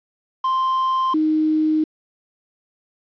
triangle / sine tone pair in turn, 1046.5 / 311.1 Hz, C6 / D#4, 0 / 0 cents, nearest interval octave + major sixth, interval 2100 cents, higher first, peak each -15 dBFS, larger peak neither, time 0.44-1.14 / 1.14-1.84 s, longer neither, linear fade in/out 5 ms, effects resampled to 11025 Hz + 8-bit

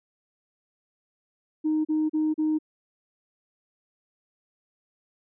sine tone bursts, 310 Hz, D#4, 6 cents flat, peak -20 dBFS, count 4, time 1.64-2.588 s, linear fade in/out 20 ms, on 210 ms, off 36 ms, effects tanh soft clip ceiling -18 dBFS

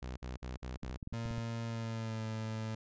sawtooth tone bursts, 63 Hz, B1, 35 cents sharp, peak -36 dBFS, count 5, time 0.02-0.974 s, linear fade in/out 10 ms, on 150 ms, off 51 ms
clicks, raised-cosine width 5 ms, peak -29 dBFS, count 8, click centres 0.835 / 0.897 / 1.028 / 1.074 / 1.127 / 1.259 / 1.31 / 1.381 s
30% pulse tone with pitch glide, 115.4 to 110.38 Hz, A#2 to A2, -17 to +6 cents, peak -34 dBFS, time 1.13-2.75 s, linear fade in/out 5 ms, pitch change -77 cents, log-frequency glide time 1.64-2.25 s
effects resampled to 16000 Hz

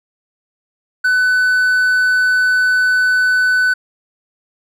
triangle tone, 1500 Hz, F#6, 23 cents sharp, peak -9 dBFS, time 1.04-3.74 s, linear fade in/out 10 ms, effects none

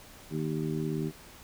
harmonic tone, 77.78 Hz, D#2, in tune, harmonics 2 / 3 / 4 / 5, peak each -32 / -36 / -36 / -36 dBFS, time 0.3-1.12 s, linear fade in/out 50 ms, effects pink hiss -51 dBFS RMS until 1.43 s

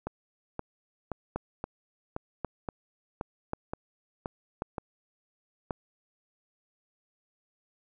two click trains, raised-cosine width 1 ms, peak -19 / -17 dBFS, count 10 / 5, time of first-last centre 0.07-4.782 / 1.36-5.708 s, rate 1.91 / 0.92 Hz, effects none

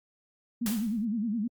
sine tone with vibrato, 220 Hz, A3, in tune, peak -27 dBFS, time 0.61-1.48 s, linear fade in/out 10 ms, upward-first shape sine, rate 9.7 Hz, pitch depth 160 cents each way
white noise with exponential decay, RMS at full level -32 dBFS, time 0.66-1.05 s, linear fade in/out 2 ms, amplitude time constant 84 ms
effects Opus 48 kbps

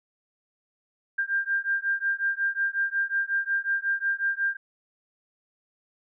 sine beating tone pair, 1591 / 1596.5 Hz, G6 / G6, +25 / +31 cents, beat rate 5.5 Hz, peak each -27 dBFS, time 1.18-4.57 s, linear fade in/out 10 ms, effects none

